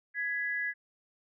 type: tone pair together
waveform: sine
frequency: 1670 / 1986 Hz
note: G#6 / B6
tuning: +9 / +9 cents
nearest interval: minor third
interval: 300 cents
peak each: -32 / -34 dBFS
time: 0.14-0.74 s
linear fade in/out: 50 ms
effects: none